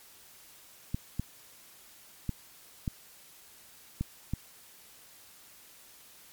clicks, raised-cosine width 5 ms, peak -18 dBFS, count 6, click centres 0.945 / 1.196 / 2.293 / 2.878 / 4.01 / 4.336 s, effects white hiss -55 dBFS RMS until 6.32 s + MP3 96 kbps

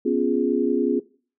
sine chord, C# dominant seventh, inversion third, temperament equal, 246.9 / 277.2 / 349.2 / 415.3 Hz, B3 / C#4 / E#4 / G#4, 0 / 0 / 0 / 0 cents, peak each -24 dBFS, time 0.05-1 s, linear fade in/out 10 ms, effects noise-tail reverb RT60 0.4 s tail -19 dB re dry

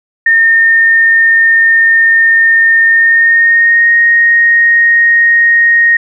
sine tone with pitch glide, 1824 to 1864.5 Hz, A#6 to A#6, -38 to 0 cents, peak -4 dBFS, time 0.26-5.97 s, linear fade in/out 5 ms, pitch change +38 cents, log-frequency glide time 2.86-3.93 s, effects none

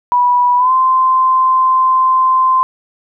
sine tone with pitch glide, 980 to 1038.3 Hz, B5 to C6, -14 to -14 cents, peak -8 dBFS, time 0.12-2.63 s, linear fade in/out 0 ms, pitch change +100 cents, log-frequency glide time 0.57-0.72 s, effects none

